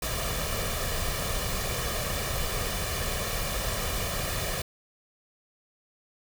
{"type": "noise with comb filter", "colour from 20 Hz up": "pink", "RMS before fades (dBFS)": -30, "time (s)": [0.02, 4.62], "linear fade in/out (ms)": 5, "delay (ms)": 1.7, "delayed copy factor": 0.6, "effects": []}